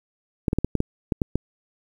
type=clicks; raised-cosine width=3 ms; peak=-8 dBFS; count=9; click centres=0.482 / 0.531 / 0.586 / 0.646 / 0.753 / 0.804 / 1.122 / 1.218 / 1.356 s; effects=8-bit